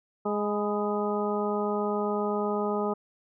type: harmonic tone with a mistuned harmonic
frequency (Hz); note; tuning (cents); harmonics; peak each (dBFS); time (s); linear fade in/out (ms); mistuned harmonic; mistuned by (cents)
207.7; G#3; 0; 1 / 2 / 3 / 4 / 5 / 6; -31 / -29 / -34 / -34 / -39 / -35; 0.25-2.94; 10; 5; -58
effects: none